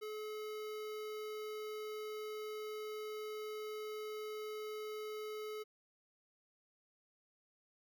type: tone with notch filter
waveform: square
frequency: 428 Hz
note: A4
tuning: 48 cents flat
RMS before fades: -44 dBFS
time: 0.01-5.64 s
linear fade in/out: 20 ms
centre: 8200 Hz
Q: 1.8
effects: none